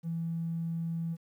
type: tone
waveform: triangle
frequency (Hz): 166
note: E3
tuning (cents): +12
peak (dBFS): -27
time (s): 0.03-1.17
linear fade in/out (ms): 50
effects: tanh soft clip ceiling -29 dBFS + 11-bit